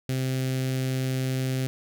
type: tone with notch filter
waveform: sawtooth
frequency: 130.6 Hz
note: C3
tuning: 3 cents flat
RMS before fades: -27 dBFS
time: 0.09-1.67 s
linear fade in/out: 0 ms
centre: 1000 Hz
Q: 0.71
effects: none